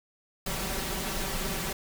pink noise with comb filter, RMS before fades -32 dBFS, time 0.46-1.73 s, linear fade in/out 5 ms, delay 5.2 ms, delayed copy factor +0.7, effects none

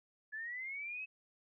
sine linear sweep, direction up, 1700 to 2593 Hz, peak -40 dBFS, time 0.32-1.06 s, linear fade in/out 20 ms, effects none

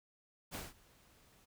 pink noise with ADSR envelope, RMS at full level -42 dBFS, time 0.51-1.46 s, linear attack 39 ms, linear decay 180 ms, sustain -24 dB, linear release 22 ms, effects none

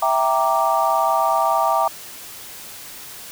sine chord, E half-diminished seventh, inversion none, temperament equal, 659.3 / 784 / 932.3 / 1174.7 Hz, E5 / G5 / Bb5 / D6, 0 / 0 / 0 / 0 cents, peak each -21 dBFS, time 0.02-1.88 s, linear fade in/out 5 ms, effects white hiss -37 dBFS RMS until 3.31 s

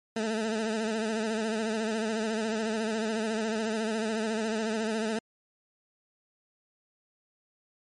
20% pulse tone with vibrato, 220 Hz, A3, in tune, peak -23 dBFS, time 0.16-5.19 s, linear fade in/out 5 ms, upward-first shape sine, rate 14 Hz, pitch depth 62 cents each way, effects low-pass 9000 Hz 12 dB/octave + MP3 48 kbps

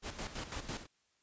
pink noise with tremolo, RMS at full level -40 dBFS, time 0.02-0.87 s, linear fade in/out 50 ms, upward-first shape square, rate 6 Hz, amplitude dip 65%, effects white hiss -75 dBFS RMS until 1.22 s + resampled to 16000 Hz

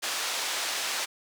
white band-pass noise, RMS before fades -31 dBFS, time 0.02-1.06 s, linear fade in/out 20 ms, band 530 to 6000 Hz, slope 12 dB/octave, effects none

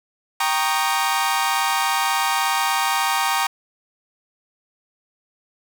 sawtooth chord, Eb dominant seventh, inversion first, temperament equal with one note detuned, 784 / 932.3 / 1108.7 / 1230.9 Hz, G5 / Bb5 / Db6 / Eb6, 0 / 0 / 0 / -19 cents, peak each -20 / -19 / -22 / -22 dBFS, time 0.4-3.47 s, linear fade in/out 5 ms, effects none

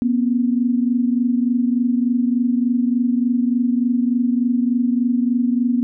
sine tone pair together, 240.2 / 263.6 Hz, B3 / C4, -48 / +13 cents, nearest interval major second, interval 161 cents, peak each -16 / -21 dBFS, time 0.02-5.83 s, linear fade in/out 0 ms, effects none

